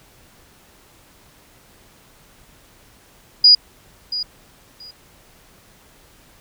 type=tone with echo; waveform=sine; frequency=4898 Hz; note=D#8; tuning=28 cents flat; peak=-6 dBFS; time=3.44-3.55 s; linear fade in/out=5 ms; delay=680 ms; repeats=2; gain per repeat=-15 dB; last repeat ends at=4.91 s; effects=pink hiss -51 dBFS RMS until 6.4 s